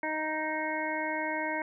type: harmonic tone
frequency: 311.1 Hz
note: D#4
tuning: in tune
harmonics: 1 / 2 / 3 / 5 / 6 / 7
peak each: -37 / -36 / -35 / -39 / -38 / -37 dBFS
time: 0.03-1.62 s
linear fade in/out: 2 ms
effects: none